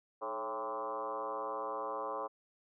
sine tone with frequency modulation, 786 Hz, G5, 4 cents sharp, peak -35 dBFS, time 0.21-2.28 s, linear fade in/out 20 ms, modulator 119 Hz, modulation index 3.3, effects high-pass 300 Hz 12 dB/octave

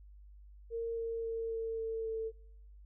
sine tone with pitch steps, 460.2 / 457.3 / 454.4 / 451.5 / 448.7 / 445.8 Hz, A#4 / A#4 / A#4 / A4 / A4 / A4, -22 / -33 / -44 / +45 / +34 / +23 cents, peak -34 dBFS, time 0.7-2.32 s, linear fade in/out 50 ms, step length 270 ms, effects noise-tail reverb RT60 0.8 s tail -25 dB re dry + added 50 Hz sine -52 dBFS peak until 2.85 s

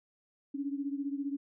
sine beating tone pair, 277.2 / 292.2 Hz, C#4 / D4, 0 / -9 cents, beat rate 15 Hz, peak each -34 / -38 dBFS, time 0.54-1.37 s, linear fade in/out 10 ms, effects none

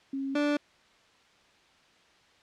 sine / 30% pulse tone pair in turn, 271.9 / 292.5 Hz, C#4 / D4, -33 / -7 cents, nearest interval minor second, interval 126 cents, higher second, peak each -30 / -22 dBFS, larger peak second, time 0.13-0.35 / 0.35-0.57 s, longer neither, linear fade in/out 5 ms, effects white hiss -61 dBFS RMS until 2.42 s + low-pass 4000 Hz 12 dB/octave

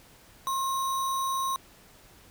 sine tone with sample-and-hold, 1069 Hz, C6, 37 cents sharp, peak -26 dBFS, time 0.47-1.56 s, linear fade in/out 0 ms, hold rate 4900 Hz, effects pink hiss -55 dBFS RMS until 2.3 s

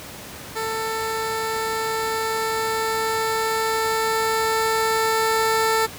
15% pulse tone with level ramp, 444.6 Hz, A4, 18 cents sharp, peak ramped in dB -18 to -11 dBFS, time 0.55-5.87 s, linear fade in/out 20 ms, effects pink hiss -37 dBFS RMS until 5.98 s + high-pass 80 Hz 12 dB/octave

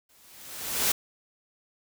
white noise with exponential growth, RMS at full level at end -22 dBFS, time 0.09-0.92 s, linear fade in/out 5 ms, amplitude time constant 180 ms, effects none

